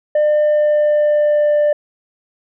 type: tone with pitch glide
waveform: sine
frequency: 601 to 593.1 Hz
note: D5 to D5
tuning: +40 to +17 cents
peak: -8 dBFS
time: 0.15-1.73 s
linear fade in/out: 5 ms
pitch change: -23 cents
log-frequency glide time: 0.32-1.57 s
effects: tanh soft clip ceiling -10 dBFS